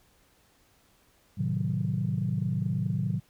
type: chord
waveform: sine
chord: A diminished seventh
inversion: none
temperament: equal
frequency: 110 / 130.81 / 155.56 / 185 Hz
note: A2 / C3 / Eb3 / Gb3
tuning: 0 / 0 / 0 / 0 cents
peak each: -31 dBFS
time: 1.37-3.2 s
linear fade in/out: 20 ms
effects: tanh soft clip ceiling -17 dBFS + pink hiss -64 dBFS RMS until 3.29 s